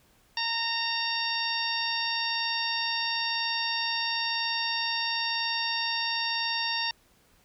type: harmonic tone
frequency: 921 Hz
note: A#5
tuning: 21 cents flat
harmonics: 1 / 2 / 3 / 4 / 5 / 6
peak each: -34 / -34 / -34 / -34 / -34 / -34 dBFS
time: 0.37-6.91 s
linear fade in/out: 2 ms
effects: pink hiss -63 dBFS RMS until 7.44 s